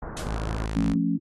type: low-pass noise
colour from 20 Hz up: pink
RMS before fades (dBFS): -35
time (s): 0.02-0.66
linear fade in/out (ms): 5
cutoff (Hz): 1600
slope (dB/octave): 48
type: noise with exponential decay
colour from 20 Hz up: white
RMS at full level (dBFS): -30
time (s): 0.17-0.38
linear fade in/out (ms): 0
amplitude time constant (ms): 44
type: tone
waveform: sawtooth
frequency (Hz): 54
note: A1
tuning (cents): -32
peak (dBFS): -24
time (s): 0.26-0.94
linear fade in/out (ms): 10
type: chord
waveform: sine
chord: F augmented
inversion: none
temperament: equal with one note detuned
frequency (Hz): 173.01 / 220 / 277.2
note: F3 / A3 / C#4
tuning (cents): -16 / 0 / 0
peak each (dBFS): -26 / -27 / -25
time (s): 0.75-1.18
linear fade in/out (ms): 20
effects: low-pass 9000 Hz 12 dB/octave + AAC 32 kbps